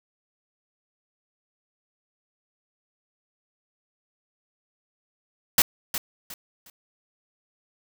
white noise with echo, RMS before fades -17 dBFS, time 5.58-5.62 s, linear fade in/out 2 ms, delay 360 ms, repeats 3, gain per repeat -11 dB, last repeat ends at 6.7 s, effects none

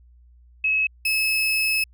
sine / 35% pulse tone pair in turn, 2575 / 2591 Hz, E7 / E7, -41 / -30 cents, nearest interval unison, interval 11 cents, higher second, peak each -18 dBFS, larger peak neither, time 0.64-0.87 / 1.05-1.84 s, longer second, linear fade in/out 5 ms, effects added 60 Hz sine -49 dBFS peak until 1.93 s

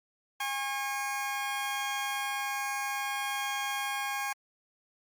20% pulse tone pair together, 813.6 / 1085 Hz, G#5 / C#6, -36 / -37 cents, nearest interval perfect fourth, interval 499 cents, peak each -28 / -31 dBFS, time 0.4-4.33 s, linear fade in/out 5 ms, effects Opus 48 kbps

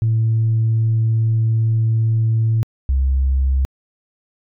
sine tone pair in turn, 112.2 / 66.71 Hz, A2 / C2, +34 / +34 cents, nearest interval major sixth, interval 900 cents, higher first, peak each -12 dBFS, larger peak neither, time 0.02-2.63 / 2.89-3.65 s, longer first, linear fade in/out 0 ms, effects tanh soft clip ceiling -10 dBFS

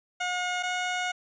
15% pulse tone pair in turn, 721 / 725.6 Hz, F#5 / F#5, -45 / -34 cents, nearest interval unison, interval 11 cents, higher second, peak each -21 dBFS, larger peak neither, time 0.2-0.63 / 0.63-1.12 s, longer second, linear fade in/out 10 ms, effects resampled to 16000 Hz

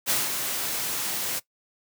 white noise with ADSR envelope, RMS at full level -23 dBFS, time 0.06-1.4 s, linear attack 39 ms, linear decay 190 ms, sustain -6 dB, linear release 19 ms, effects noise-tail reverb RT60 0.1 s tail -19 dB re dry + high-pass 100 Hz 12 dB/octave

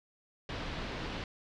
pink low-pass noise, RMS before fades -39 dBFS, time 0.49-1.24 s, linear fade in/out 2 ms, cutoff 4300 Hz, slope 24 dB/octave, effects none

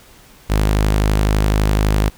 sawtooth tone, 51.91 Hz, G#1, in tune, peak -9 dBFS, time 0.49-2.1 s, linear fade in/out 20 ms, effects pink hiss -46 dBFS RMS until 2.17 s

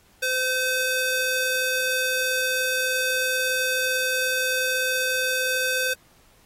square tone with high-pass filter, 513 Hz, C5, 34 cents flat, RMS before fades -24 dBFS, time 0.22-5.94 s, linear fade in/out 10 ms, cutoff 1100 Hz, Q 0.89, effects pink hiss -58 dBFS RMS until 6.45 s + AAC 48 kbps

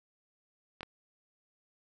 clicks, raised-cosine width 0.3 ms, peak -24 dBFS, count 2, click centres 0.808 / 0.831 s, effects none

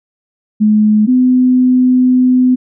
sine tone pair in turn, 212.9 / 253.2 Hz, G#3 / B3, +43 / +43 cents, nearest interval minor third, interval 300 cents, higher second, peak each -6 dBFS, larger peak neither, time 0.6-1.07 / 1.07-2.56 s, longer second, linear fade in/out 20 ms, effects none

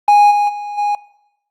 triangle tone with level steps, 825 Hz, G#5, 12 cents flat, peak -4 / -10 / -21 / -12 dBFS, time 0.08-0.95 s, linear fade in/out 2 ms, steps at 0.3 / 0.48 / 0.77 s, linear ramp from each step 20 ms, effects noise-tail reverb RT60 0.9 s tail -21 dB re dry + Opus 24 kbps

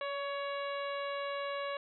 harmonic tone with a mistuned harmonic, 560 Hz, C#5, 18 cents sharp, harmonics 1 / 2 / 3 / 4 / 5 / 6 / 7, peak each -37 / -40 / -45 / -47 / -48 / -53 / -51 dBFS, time 0.01-1.77 s, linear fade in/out 2 ms, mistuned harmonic 1, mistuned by +16 cents, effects none

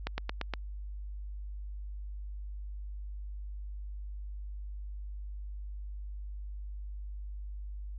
slowing click train, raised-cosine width 0.3 ms, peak -17 dBFS, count 5, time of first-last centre 0.07-0.537 s, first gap 110 ms, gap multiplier 1.04, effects added 50 Hz sine -38 dBFS peak until 7.98 s + resampled to 16000 Hz

